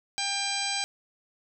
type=harmonic tone; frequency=797 Hz; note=G5; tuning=28 cents sharp; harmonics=1 / 2 / 3 / 4 / 5 / 6 / 7 / 8 / 10; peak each=-35 / -39 / -34 / -37 / -35 / -35 / -39 / -39 / -36 dBFS; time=0.18-0.84 s; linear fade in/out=0 ms; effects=none

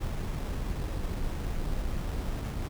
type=noise with sample-and-hold; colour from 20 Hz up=brown; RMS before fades=-32 dBFS; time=0-2.69 s; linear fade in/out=20 ms; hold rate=4410 Hz; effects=none

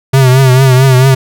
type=tone with vibrato; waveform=square; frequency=130.81 Hz; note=C3; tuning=in tune; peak=-4 dBFS; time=0.13-1.15 s; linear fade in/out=10 ms; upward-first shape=triangle; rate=4.5 Hz; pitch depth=77 cents each way; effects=none

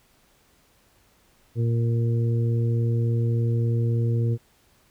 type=harmonic tone; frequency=116.5 Hz; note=A#2; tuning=1 cent flat; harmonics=1 / 2 / 3 / 4; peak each=-20 / -33 / -34 / -34 dBFS; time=1.55-4.38 s; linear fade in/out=50 ms; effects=pink hiss -61 dBFS RMS until 4.9 s

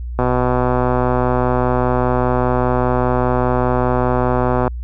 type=click train; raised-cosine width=1 ms; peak=-3 dBFS; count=562; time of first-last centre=0.19-4.678 s; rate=125 Hz; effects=added 60 Hz sine -23 dBFS peak until 4.83 s

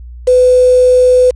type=tone with quantisation; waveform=sine; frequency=502 Hz; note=B4; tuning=28 cents sharp; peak=-4 dBFS; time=0.27-1.31 s; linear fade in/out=10 ms; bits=4; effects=added 60 Hz sine -27 dBFS peak until 1.35 s + resampled to 22050 Hz

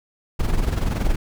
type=noise with amplitude modulation; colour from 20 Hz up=brown; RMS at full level=-17 dBFS; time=0.39-1.16 s; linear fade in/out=10 ms; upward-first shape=sine; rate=21.2 Hz; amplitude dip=65%; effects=none

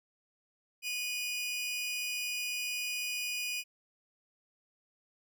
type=tone pair together; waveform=sawtooth; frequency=2466 / 2933 Hz; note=D#7 / F#7; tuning=-16 / -16 cents; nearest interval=minor third; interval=300 cents; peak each=-31 / -38 dBFS; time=0.82-3.64 s; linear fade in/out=50 ms; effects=none

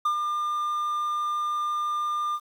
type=tone with ADSR envelope; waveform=triangle; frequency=1201 Hz; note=D6; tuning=38 cents sharp; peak=-18 dBFS; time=0.05-2.4 s; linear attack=7 ms; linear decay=85 ms; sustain=-5 dB; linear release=53 ms; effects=9-bit

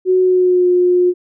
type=tone with pitch glide; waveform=sine; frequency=370 to 358.4 Hz; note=F#4 to F4; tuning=0 to +45 cents; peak=-9 dBFS; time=0.05-1.14 s; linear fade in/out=50 ms; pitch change=-55 cents; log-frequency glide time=0.21-0.68 s; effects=none

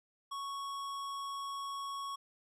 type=tone with hard clipping; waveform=sine; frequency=1108.7 Hz; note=C#6; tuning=in tune; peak=-40 dBFS; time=0.31-2.16 s; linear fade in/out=10 ms; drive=15 dB; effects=none

